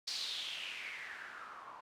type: noise with low-pass filter sweep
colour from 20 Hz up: blue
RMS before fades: -44 dBFS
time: 0.07-1.81 s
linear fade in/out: 10 ms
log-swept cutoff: 4700 to 960 Hz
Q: 4.6
effects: none